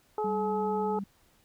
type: harmonic tone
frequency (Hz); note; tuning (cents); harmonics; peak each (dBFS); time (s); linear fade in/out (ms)
426.5; G#4; +46; 1 / 2 / 3; -30 / -31 / -40; 0.18-0.99; 2
type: tone with pitch glide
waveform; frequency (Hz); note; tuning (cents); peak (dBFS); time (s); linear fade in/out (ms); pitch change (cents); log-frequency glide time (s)
sine; 196 to 197.14; G3 to G3; 0 to +10; -33; 0.24-1.04; 5; +10; 0.84-0.92
effects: pink hiss -65 dBFS RMS until 1.44 s